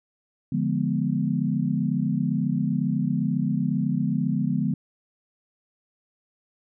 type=chord; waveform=sine; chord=D diminished seventh; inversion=none; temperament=equal with one note detuned; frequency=146.83 / 174.61 / 209 / 246.9 Hz; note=D3 / F3 / Ab3 / Cb4; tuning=0 / 0 / +11 / 0 cents; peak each=-27 dBFS; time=0.52-4.74 s; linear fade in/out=5 ms; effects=none